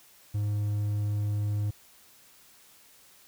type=tone; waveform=triangle; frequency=103.83 Hz; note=G#2; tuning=in tune; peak=-24 dBFS; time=0.34-1.71 s; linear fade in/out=10 ms; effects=white hiss -57 dBFS RMS until 3.27 s